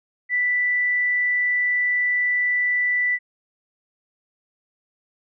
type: tone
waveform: sine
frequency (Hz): 1976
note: B6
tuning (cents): 0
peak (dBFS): -18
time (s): 0.29-3.19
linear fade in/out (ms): 50
effects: none